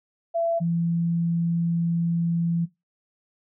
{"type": "tone pair in turn", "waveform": "sine", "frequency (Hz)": [671, 168.87], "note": ["E5", "E3"], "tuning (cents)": [31, 42], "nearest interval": "2 octaves", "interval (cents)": 2389, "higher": "first", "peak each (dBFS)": [-21, -21], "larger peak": "neither", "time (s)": [[0.34, 0.6], [0.6, 2.66]], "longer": "second", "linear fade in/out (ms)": 20, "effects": ["noise-tail reverb RT60 0.2 s tail -18 dB re dry"]}